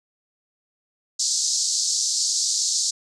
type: band-pass noise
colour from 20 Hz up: white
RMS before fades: -23 dBFS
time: 1.19-2.91 s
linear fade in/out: 10 ms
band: 4300 to 7600 Hz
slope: 48 dB/octave
effects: none